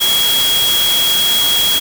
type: tone in noise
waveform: sine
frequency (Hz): 3311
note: G#7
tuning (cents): -6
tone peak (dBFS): -12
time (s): 0-1.8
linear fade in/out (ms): 20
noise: white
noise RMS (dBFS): -18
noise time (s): 0-1.8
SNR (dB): +3
effects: none